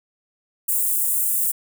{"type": "high-pass noise", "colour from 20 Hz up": "white", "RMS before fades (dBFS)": -21, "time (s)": [0.68, 1.52], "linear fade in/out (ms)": 10, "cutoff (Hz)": 7900, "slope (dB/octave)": 48, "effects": []}